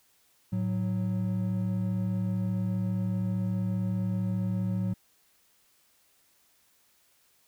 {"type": "tone pair together", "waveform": "triangle", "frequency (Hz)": [109.2, 184.34], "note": ["A2", "F#3"], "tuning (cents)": [-13, -6], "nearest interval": "major sixth", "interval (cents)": 907, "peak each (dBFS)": [-28, -27], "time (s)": [0.52, 4.94], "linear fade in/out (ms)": 10, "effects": ["white hiss -66 dBFS RMS until 7.47 s"]}